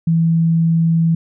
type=tone; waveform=sine; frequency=164.81 Hz; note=E3; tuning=in tune; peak=-11 dBFS; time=0.07-1.15 s; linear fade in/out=5 ms; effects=none